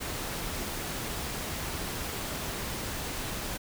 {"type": "noise", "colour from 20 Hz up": "pink", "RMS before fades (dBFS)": -35, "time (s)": [0, 3.58], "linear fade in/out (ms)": 20, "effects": []}